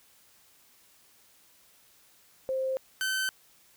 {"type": "tone pair in turn", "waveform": ["sine", "sawtooth"], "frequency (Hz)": [526, 1534], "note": ["C5", "G6"], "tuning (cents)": [9, -38], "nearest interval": "octave + perfect fifth", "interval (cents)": 1853, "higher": "second", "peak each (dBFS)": [-27, -24], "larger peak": "second", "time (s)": [[2.49, 2.77], [3.01, 3.29]], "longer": "neither", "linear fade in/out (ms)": 0, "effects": ["white hiss -61 dBFS RMS until 3.76 s"]}